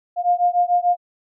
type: beating tone pair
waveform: sine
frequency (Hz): 704 / 710.8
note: F5 / F5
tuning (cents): +14 / +30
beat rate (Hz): 6.8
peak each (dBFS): -18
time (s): 0.16-0.97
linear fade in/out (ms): 50
effects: none

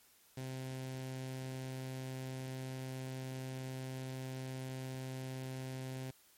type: tone with notch filter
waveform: sawtooth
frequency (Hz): 130.6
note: C3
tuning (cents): -3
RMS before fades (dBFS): -43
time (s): 0.37-6.11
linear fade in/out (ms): 5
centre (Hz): 1200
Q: 2
effects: white hiss -66 dBFS RMS until 6.37 s + MP3 64 kbps

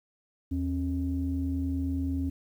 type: tone pair together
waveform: sine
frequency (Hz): 80.36 / 270.3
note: E2 / C#4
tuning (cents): -44 / -44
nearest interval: octave + major sixth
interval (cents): 2100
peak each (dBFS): -29 / -29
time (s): 0.51-2.3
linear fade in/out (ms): 10
effects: tanh soft clip ceiling -20 dBFS + 10-bit

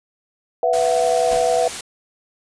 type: chord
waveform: sine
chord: B suspended fourth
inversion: none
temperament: equal with one note detuned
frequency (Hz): 493.9 / 668.8 / 740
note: B4 / E5 / F#5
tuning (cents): 0 / +25 / 0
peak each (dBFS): -19 / -18 / -21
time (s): 0.63-1.68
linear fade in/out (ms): 2
type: noise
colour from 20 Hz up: white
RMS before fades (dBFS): -29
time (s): 0.73-1.81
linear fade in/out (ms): 5
type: noise with exponential decay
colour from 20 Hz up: pink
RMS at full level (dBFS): -28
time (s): 1.31-1.67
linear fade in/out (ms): 5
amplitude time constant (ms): 78
effects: resampled to 22050 Hz

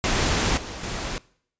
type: noise with level steps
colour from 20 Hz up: pink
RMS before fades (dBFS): -22 / -35 / -30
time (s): 0.04-1.18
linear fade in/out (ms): 0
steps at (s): 0.57 / 0.83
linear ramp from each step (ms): 5
effects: noise-tail reverb RT60 0.6 s tail -22 dB re dry + resampled to 16000 Hz

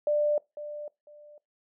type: tone with echo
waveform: sine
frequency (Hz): 593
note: D5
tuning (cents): +17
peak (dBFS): -22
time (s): 0.07-0.38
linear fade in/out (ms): 2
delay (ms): 500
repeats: 2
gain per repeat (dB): -13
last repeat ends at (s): 1.38
effects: noise-tail reverb RT60 0.2 s tail -22 dB re dry

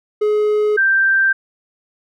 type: tone pair in turn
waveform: triangle / sine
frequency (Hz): 422 / 1570.4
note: G#4 / G6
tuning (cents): +28 / +3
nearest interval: octave + major seventh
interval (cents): 2275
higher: second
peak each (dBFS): -11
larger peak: neither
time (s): 0.21-0.77 / 0.77-1.33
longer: neither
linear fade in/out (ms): 10
effects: none

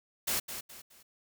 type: noise with echo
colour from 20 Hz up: white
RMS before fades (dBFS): -31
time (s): 0.27-0.4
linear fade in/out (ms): 10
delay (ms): 210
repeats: 3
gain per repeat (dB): -9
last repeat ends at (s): 1.03
effects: none

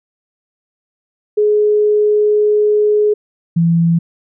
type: tone pair in turn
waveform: sine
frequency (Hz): 420.4 / 167.75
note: G#4 / E3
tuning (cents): +21 / +31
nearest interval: octave + major third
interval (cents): 1590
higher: first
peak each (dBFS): -9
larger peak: neither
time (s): 1.37-3.14 / 3.56-3.99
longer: first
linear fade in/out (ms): 10
effects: none

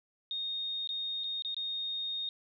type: tone with dropouts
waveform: sine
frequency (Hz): 3700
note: A#7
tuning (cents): -14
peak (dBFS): -33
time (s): 0.31-2.29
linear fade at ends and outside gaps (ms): 1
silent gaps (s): 0.874-0.891 / 1.237-1.241 / 1.422-1.448 / 1.545-1.566
effects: none

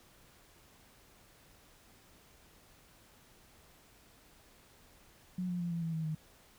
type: tone with pitch steps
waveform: sine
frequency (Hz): 181.8 / 177.24 / 172.79 / 168.45 / 164.23 / 160.11 / 156.09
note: F#3 / F3 / F3 / E3 / E3 / D#3 / D#3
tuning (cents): -30 / +26 / -18 / +38 / -6 / +50 / +6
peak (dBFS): -33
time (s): 5.38-6.15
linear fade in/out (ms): 5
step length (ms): 110
effects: pink hiss -62 dBFS RMS until 6.58 s

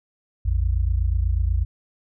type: tone pair together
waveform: sine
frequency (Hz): 56.22 / 84.4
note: A1 / E2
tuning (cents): +38 / +41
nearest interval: perfect fifth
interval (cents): 703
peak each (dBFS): -20 / -22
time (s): 0.45-1.65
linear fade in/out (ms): 10
effects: none

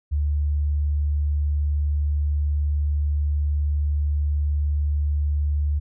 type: tone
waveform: sine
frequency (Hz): 73.42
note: D2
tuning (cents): 0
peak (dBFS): -19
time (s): 0.11-5.8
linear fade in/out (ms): 20
effects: none

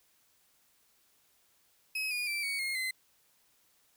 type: tone with pitch steps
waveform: 35% pulse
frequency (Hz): 2554 / 2444 / 2339 / 2239 / 2143 / 2051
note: D#7 / D#7 / D7 / C#7 / C7 / C7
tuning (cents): +45 / -32 / -8 / +17 / +41 / -35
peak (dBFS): -30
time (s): 1.95-2.91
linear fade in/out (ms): 5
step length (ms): 160
effects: white hiss -69 dBFS RMS until 3.96 s

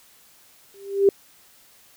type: tone with exponential growth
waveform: sine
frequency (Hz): 395.9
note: G4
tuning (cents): +17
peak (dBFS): -9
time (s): 0.74-1.09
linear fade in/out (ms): 2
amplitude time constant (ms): 76
effects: white hiss -54 dBFS RMS until 1.96 s

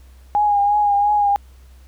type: tone with vibrato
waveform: sine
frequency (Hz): 821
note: G#5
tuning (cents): -20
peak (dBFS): -13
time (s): 0.35-1.36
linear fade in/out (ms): 0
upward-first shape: triangle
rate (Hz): 2.9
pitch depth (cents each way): 39
effects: added 64 Hz sine -42 dBFS peak until 1.87 s + pink hiss -56 dBFS RMS until 1.87 s

